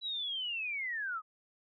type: linear sweep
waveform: sine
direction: down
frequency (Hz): 3954 to 1222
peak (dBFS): -34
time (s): 0.01-1.22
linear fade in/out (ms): 50
effects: none